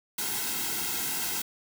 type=noise with comb filter; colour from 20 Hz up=white; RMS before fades=-31 dBFS; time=0.18-1.42 s; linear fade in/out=5 ms; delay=1.7 ms; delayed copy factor=-0.85; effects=none